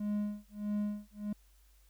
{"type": "tone with tremolo", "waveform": "triangle", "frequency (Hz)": 207.7, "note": "G#3", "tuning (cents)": 0, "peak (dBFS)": -28, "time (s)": [0, 1.33], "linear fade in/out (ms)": 5, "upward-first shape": "sine", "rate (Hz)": 1.6, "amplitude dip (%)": 100, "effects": ["added 50 Hz sine -61 dBFS peak until 1.89 s", "white hiss -70 dBFS RMS until 1.89 s"]}